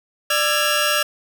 sawtooth tone cluster, 594 / 1338 / 1657 / 2811 Hz, D5 / E6 / G#6 / F7, +20 / +25 / -4 / +11 cents, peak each -19 dBFS, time 0.3-1.03 s, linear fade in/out 5 ms, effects none

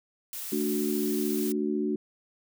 blue noise, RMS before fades -37 dBFS, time 0.33-1.52 s, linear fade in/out 0 ms
sine chord, D major, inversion second, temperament equal, 220 / 293.7 / 370 Hz, A3 / D4 / F#4, 0 / 0 / 0 cents, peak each -30 dBFS, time 0.52-1.96 s, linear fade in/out 5 ms
effects none

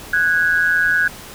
sine tone pair together, 1480 / 1649.3 Hz, F#6 / G#6, 0 / -12 cents, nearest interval major second, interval 188 cents, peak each -16 dBFS, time 0.13-1.08 s, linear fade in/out 5 ms, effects pink hiss -36 dBFS RMS until 1.34 s

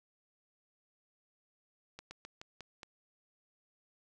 slowing click train, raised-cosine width 0.2 ms, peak -29 dBFS, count 6, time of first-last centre 1.99-2.832 s, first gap 120 ms, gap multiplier 1.17, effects none

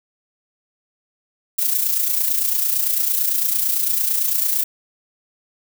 violet noise with amplitude modulation, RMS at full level -17 dBFS, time 1.58-4.64 s, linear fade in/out 10 ms, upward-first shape sine, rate 28.9 Hz, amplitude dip 55%, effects none

